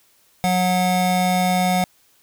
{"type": "tone pair together", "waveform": "square", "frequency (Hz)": [182.5, 730], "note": ["F#3", "F#5"], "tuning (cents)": [-24, -24], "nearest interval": "2 octaves", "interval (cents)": 2400, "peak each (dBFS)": -20, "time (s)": [0.44, 1.84], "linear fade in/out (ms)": 0, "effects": ["white hiss -58 dBFS RMS until 2.22 s"]}